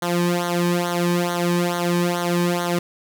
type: tone with flanger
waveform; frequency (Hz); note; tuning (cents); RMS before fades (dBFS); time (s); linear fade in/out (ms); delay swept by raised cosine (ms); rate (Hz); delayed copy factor
sawtooth; 174.61; F3; 0; -21; 0.02-2.79; 5; 0.39 to 1.49; 2.3; -0.85
effects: none